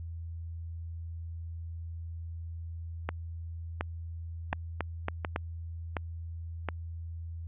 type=two click trains; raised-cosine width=0.5 ms; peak=-15 / -16 dBFS; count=4 / 6; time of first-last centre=4.53-5.361 / 3.09-6.687 s; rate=3.61 / 1.39 Hz; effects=added 83 Hz sine -37 dBFS peak until 7.47 s + resampled to 8000 Hz